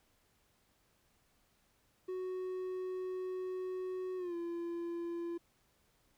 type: tone with pitch glide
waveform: triangle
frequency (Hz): 370 to 341.3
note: F#4 to F4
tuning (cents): 0 to -40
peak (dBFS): -35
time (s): 2.08-5.38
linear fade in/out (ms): 10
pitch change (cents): -140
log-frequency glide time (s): 4.17-4.35
effects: pink hiss -73 dBFS RMS until 6.17 s